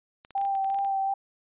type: clicks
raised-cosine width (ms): 0.2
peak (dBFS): -29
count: 11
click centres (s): 0.249 / 0.307 / 0.379 / 0.414 / 0.451 / 0.552 / 0.645 / 0.701 / 0.745 / 0.788 / 0.848
type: tone with vibrato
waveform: sine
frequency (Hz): 784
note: G5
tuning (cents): 0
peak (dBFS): -24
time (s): 0.35-1.14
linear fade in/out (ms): 5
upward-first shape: sine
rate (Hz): 2.7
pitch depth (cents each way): 19
effects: resampled to 8000 Hz